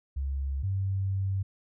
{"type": "tone pair in turn", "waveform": "sine", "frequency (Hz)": [68.4, 96.73], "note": ["C#2", "G2"], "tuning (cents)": [-23, -23], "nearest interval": "tritone", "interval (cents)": 600, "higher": "second", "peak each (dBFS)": [-28, -26], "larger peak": "second", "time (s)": [[0.16, 0.63], [0.63, 1.43]], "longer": "second", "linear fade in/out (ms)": 10, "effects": []}